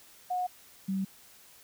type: tone pair in turn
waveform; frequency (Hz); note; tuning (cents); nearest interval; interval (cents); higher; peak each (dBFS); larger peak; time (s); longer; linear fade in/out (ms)
sine; 727 / 192.56; F#5 / G3; -31 / -31; octave + major seventh; 2300; first; -28 / -28; neither; 0.3-0.47 / 0.88-1.05; neither; 10
effects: white hiss -56 dBFS RMS until 1.63 s